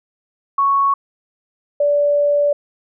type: tone pair in turn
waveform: sine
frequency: 1108.7 / 580.2 Hz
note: C#6 / D5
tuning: 0 / -21 cents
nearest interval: major seventh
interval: 1121 cents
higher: first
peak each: -12 dBFS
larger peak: neither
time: 0.58-0.94 / 1.8-2.53 s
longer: second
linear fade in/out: 5 ms
effects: none